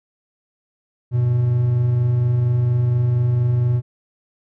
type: tone pair together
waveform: triangle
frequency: 98 / 122.26 Hz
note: G2 / B2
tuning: 0 / -17 cents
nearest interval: major third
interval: 383 cents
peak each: -24 / -13 dBFS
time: 1.11-3.82 s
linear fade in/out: 50 ms
effects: none